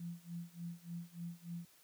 sine tone with tremolo, 171 Hz, F3, 36 cents flat, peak -40 dBFS, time 0-1.65 s, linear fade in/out 2 ms, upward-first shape sine, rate 3.4 Hz, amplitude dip 95%, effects white hiss -66 dBFS RMS until 1.83 s + high-pass 60 Hz 12 dB/octave

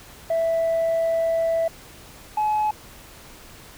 sine tone pair in turn, 659.3 / 851.6 Hz, E5 / G#5, 0 / +43 cents, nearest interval major third, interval 443 cents, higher second, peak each -17 dBFS, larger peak neither, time 0.3-1.68 / 2.37-2.71 s, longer first, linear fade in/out 5 ms, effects tanh soft clip ceiling -17 dBFS + pink hiss -45 dBFS RMS until 3.77 s

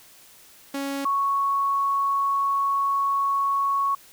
sawtooth / sine tone pair in turn, 277.2 / 1108.8 Hz, C#4 / C#6, 0 / 0 cents, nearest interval 2 octaves, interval 2400 cents, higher second, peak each -23 / -20 dBFS, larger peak second, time 0.74-1.05 / 1.05-3.95 s, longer second, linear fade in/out 5 ms, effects white hiss -51 dBFS RMS until 4.12 s

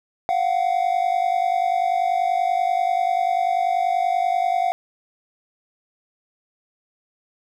triangle tone pair together, 698.5 / 748.8 Hz, F5 / F#5, 0 / +20 cents, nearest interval minor second, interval 120 cents, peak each -19 dBFS, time 0.29-4.72 s, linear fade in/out 0 ms, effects none

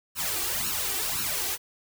white noise with flanger, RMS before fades -29 dBFS, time 0.15-1.58 s, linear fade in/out 50 ms, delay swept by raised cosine 0.72 to 2.62 ms, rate 1.9 Hz, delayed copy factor +0.95, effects none

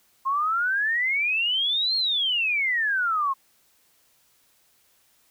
sine exponential two-way sweep, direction up then down, 1056 to 4286 to 1056 Hz, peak -21 dBFS, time 0.25-3.34 s, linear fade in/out 20 ms, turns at 1.96 s, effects white hiss -63 dBFS RMS until 5.3 s

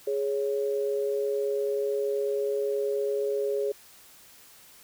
sine tone pair together, 415.7 / 554.4 Hz, G#4 / C#5, +2 / 0 cents, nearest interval perfect fourth, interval 498 cents, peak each -26 / -31 dBFS, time 0.07-3.72 s, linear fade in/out 5 ms, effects white hiss -53 dBFS RMS until 4.83 s

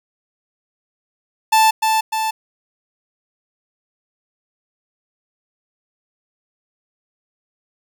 45% pulse tone with echo, 880 Hz, A5, in tune, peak -10 dBFS, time 1.52-1.71 s, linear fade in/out 10 ms, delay 300 ms, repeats 2, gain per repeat -4 dB, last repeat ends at 2.31 s, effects none

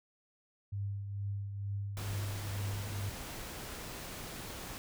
sine tone with tremolo, 100.1 Hz, G2, 37 cents sharp, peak -33 dBFS, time 0.72-3.1 s, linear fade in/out 10 ms, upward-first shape triangle, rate 2.2 Hz, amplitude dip 50%
pink noise, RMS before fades -44 dBFS, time 1.97-4.78 s, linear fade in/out 0 ms
effects none

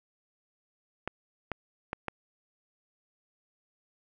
clicks, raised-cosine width 0.5 ms, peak -17 dBFS, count 4, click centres 1.076 / 1.517 / 1.931 / 2.083 s, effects none

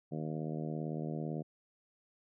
harmonic tone, 77.9 Hz, D#2, 3 cents sharp, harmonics 2 / 3 / 4 / 5 / 6 / 7 / 8 / 9, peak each -38 / -42 / -44 / -46 / -48 / -49 / -50 / -51 dBFS, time 0.11-1.43 s, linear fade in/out 20 ms, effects none

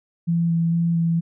sine tone with vibrato, 167.7 Hz, E3, 30 cents sharp, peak -17 dBFS, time 0.27-1.21 s, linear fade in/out 20 ms, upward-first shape square, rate 2.2 Hz, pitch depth 11 cents each way, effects none

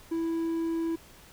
triangle tone, 329.6 Hz, E4, in tune, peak -25 dBFS, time 0.11-0.96 s, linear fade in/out 10 ms, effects pink hiss -53 dBFS RMS until 1.32 s

